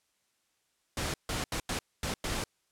pink noise bursts at uneven times, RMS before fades -33 dBFS, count 6, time 0.97-1.14 / 1.29-1.44 / 1.52-1.6 / 1.69-1.79 / 2.03-2.14 / 2.24-2.44 s, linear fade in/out 2 ms, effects white hiss -75 dBFS RMS until 2.71 s + low-pass 10000 Hz 12 dB/octave

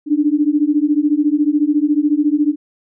sine beating tone pair, 289.7 / 303.7 Hz, D4 / D#4, -24 / -42 cents, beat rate 14 Hz, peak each -15 dBFS, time 0.06-2.56 s, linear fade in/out 50 ms, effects none

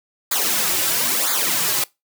white noise with flanger, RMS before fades -20 dBFS, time 0.31-1.84 s, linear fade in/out 5 ms, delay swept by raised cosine 0.35 to 4.35 ms, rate 1 Hz, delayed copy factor -1, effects noise-tail reverb RT60 0.2 s tail -22 dB re dry + high-pass 150 Hz 12 dB/octave

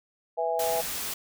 harmonic tone, 164.81 Hz, E3, in tune, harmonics 3 / 4 / 5, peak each -30 / -28 / -30 dBFS, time 0.37-0.82 s, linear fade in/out 20 ms
white noise, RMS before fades -33 dBFS, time 0.59-1.14 s, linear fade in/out 5 ms
effects none

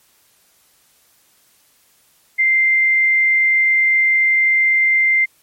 sine tone, 2090 Hz, C7, 2 cents flat, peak -11 dBFS, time 2.38-5.26 s, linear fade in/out 20 ms, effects white hiss -56 dBFS RMS until 5.42 s + MP3 64 kbps

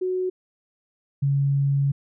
sine tone pair in turn, 369 / 139.58 Hz, F#4 / C#3, -5 / +12 cents, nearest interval octave + perfect fourth, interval 1683 cents, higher first, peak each -22 / -18 dBFS, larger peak second, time 0.01-0.3 / 1.22-1.92 s, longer second, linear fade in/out 10 ms, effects none

